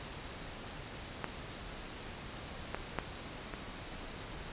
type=clicks; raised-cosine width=0.5 ms; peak=-18 / -19 / -17 / -24 dBFS; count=4; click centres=1.243 / 2.746 / 2.987 / 3.538 s; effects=pink hiss -45 dBFS RMS until 4.52 s + resampled to 8000 Hz